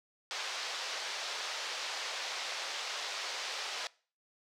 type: band-pass noise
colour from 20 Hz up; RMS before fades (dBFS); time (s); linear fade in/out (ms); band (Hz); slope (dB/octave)
white; -39; 0.31-3.87; 0; 480 to 5400; 24
effects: noise-tail reverb RT60 0.4 s tail -22 dB re dry